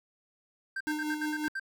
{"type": "tone bursts", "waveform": "triangle", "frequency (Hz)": 1569, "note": "G6", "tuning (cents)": 1, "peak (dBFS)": -30, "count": 8, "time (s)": [0.76, 1.597], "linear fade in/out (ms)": 5, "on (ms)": 46, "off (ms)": 67}
{"type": "tone with tremolo", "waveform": "square", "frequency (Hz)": 303.2, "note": "D#4", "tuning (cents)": -45, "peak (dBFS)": -30, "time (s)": [0.87, 1.48], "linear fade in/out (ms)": 0, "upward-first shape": "triangle", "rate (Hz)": 5.5, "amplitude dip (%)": 55}
{"effects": []}